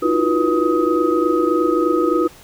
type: tone cluster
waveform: sine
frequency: 312.3 / 340.4 / 363.7 / 485.5 / 1259 Hz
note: D#4 / F4 / F#4 / B4 / D#6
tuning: +7 / -44 / -30 / -30 / +20 cents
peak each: -20 / -19 / -21 / -21 / -22 dBFS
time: 0.02-2.28 s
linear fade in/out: 10 ms
effects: pink hiss -44 dBFS RMS until 2.43 s